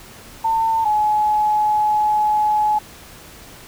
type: tone pair in turn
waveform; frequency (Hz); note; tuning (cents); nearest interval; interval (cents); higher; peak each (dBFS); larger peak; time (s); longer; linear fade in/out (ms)
sine; 898 / 847.6; A5 / G#5; +35 / +35; minor second; 100; first; -15 / -14; second; 0.44-0.85 / 0.85-2.79; second; 10
effects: pink hiss -41 dBFS RMS until 3.67 s